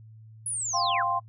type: linear sweep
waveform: sine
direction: down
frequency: 10510 to 1198 Hz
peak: -28 dBFS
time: 0.46-1.03 s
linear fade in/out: 2 ms
type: chord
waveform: sine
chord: F suspended second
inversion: none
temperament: equal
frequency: 698.5 / 784 / 1046.5 Hz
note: F5 / G5 / C6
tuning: 0 / 0 / 0 cents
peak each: -30 / -31 / -26 dBFS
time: 0.73-1.2 s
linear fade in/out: 20 ms
effects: noise-tail reverb RT60 0.1 s tail -25 dB re dry + added 110 Hz sine -46 dBFS peak until 1.28 s